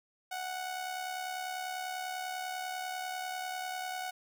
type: tone with amplitude modulation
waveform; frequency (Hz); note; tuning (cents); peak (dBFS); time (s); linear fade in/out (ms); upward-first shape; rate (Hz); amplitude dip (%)
sawtooth; 740; F#5; 0; -30; 0.31-4.11; 10; sine; 70.1; 50
effects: none